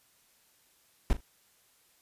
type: noise with echo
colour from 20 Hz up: brown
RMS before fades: -23 dBFS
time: 1.1-1.13 s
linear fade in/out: 0 ms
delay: 38 ms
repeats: 2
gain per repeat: -14 dB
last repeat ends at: 1.206 s
effects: white hiss -66 dBFS RMS until 2.01 s + resampled to 32000 Hz